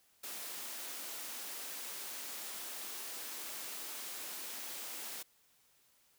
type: high-pass noise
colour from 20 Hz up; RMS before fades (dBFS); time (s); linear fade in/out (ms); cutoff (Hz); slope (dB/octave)
white; -44; 0.23-5.23; 10; 220; 24
effects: white hiss -70 dBFS RMS until 6.18 s